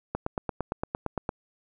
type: click train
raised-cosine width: 1 ms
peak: -14 dBFS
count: 11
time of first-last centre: 0.15-1.292 s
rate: 8.76 Hz
effects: none